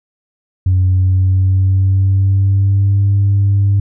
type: tone with pitch glide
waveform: sine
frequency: 92.5 to 99.71 Hz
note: F#2 to G2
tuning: 0 to +30 cents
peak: -7 dBFS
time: 0.66-3.8 s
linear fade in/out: 5 ms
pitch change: +130 cents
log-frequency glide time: 0.86-3.05 s
effects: tanh soft clip ceiling -6 dBFS